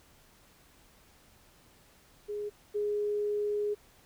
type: tone pair in turn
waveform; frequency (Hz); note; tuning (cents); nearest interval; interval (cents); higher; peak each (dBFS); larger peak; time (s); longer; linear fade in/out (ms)
sine; 415.3 / 415.3; G#4 / G#4; 0 / 0; unison; 0; neither; -33 / -28; second; 2.28-2.5 / 2.74-3.75; second; 20
effects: pink hiss -61 dBFS RMS until 4.05 s